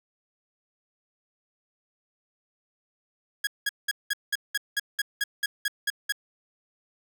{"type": "tone bursts", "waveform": "sawtooth", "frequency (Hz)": 1656, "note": "G#6", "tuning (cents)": -5, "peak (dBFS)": -20, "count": 13, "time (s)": [3.44, 6.123], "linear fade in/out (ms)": 5, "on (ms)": 31, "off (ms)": 190, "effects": []}